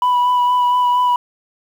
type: tone with vibrato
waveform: sine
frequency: 986 Hz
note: B5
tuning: 3 cents flat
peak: -9 dBFS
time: 0.02-1.16 s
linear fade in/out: 2 ms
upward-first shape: sine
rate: 4.3 Hz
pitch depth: 16 cents each way
effects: tanh soft clip ceiling -11 dBFS + 7-bit